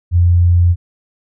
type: tone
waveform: sine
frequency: 87.31 Hz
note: F2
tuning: in tune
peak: -7 dBFS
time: 0.11-0.76 s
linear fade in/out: 50 ms
effects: none

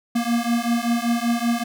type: beating tone pair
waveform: square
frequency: 233.1 / 238.3 Hz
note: A#3 / A#3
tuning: 0 / +38 cents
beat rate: 5.2 Hz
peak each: -23 dBFS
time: 0.15-1.64 s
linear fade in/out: 10 ms
effects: none

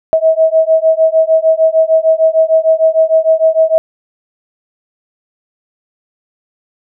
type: beating tone pair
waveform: sine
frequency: 639 / 645.6 Hz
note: D#5 / E5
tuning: +46 / -36 cents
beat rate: 6.6 Hz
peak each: -10 dBFS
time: 0.13-3.78 s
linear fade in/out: 0 ms
effects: none

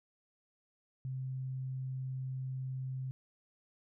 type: tone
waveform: sine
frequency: 130.81 Hz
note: C3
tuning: in tune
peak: -36 dBFS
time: 1.05-3.11 s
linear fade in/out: 0 ms
effects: none

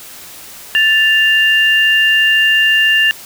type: tone pair together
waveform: sine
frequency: 1760.1 / 2794 Hz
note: A6 / F7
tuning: 0 / 0 cents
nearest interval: minor sixth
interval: 800 cents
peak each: -11 dBFS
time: 0.75-3.11 s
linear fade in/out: 0 ms
effects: white hiss -34 dBFS RMS until 3.25 s

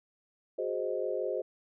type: chord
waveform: sine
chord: Ab dominant seventh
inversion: third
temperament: equal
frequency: 370 / 415.3 / 523.3 / 622.3 Hz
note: Gb4 / Ab4 / C5 / Eb5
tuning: 0 / 0 / 0 / 0 cents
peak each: -36 / -36 / -34 / -37 dBFS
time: 0.58-1.42 s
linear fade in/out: 10 ms
effects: none

